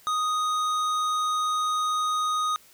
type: tone with hard clipping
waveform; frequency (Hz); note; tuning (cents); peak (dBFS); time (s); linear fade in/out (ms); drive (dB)
sine; 1244.5; D#6; 0; -25; 0.07-2.56; 0; 12
effects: white hiss -55 dBFS RMS until 2.73 s